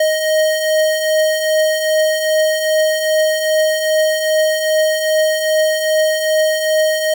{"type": "beating tone pair", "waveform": "square", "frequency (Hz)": [622.3, 624.8], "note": ["D#5", "D#5"], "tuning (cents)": [0, 7], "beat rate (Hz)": 2.5, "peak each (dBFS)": [-22, -14], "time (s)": [0, 7.14], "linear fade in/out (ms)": 5, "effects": []}